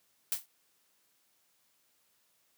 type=noise with exponential decay; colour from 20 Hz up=blue; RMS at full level=-27 dBFS; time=0.32-0.46 s; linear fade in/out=2 ms; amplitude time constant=30 ms; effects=white hiss -72 dBFS RMS until 2.57 s + high-pass 100 Hz 12 dB/octave